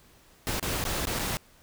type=noise with dropouts; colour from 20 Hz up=pink; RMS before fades=-30 dBFS; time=0.47-1.37 s; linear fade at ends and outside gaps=0 ms; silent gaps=0.596-0.627 / 0.84-0.852 / 1.054-1.071 / 1.189-1.194 s; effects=pink hiss -58 dBFS RMS until 1.62 s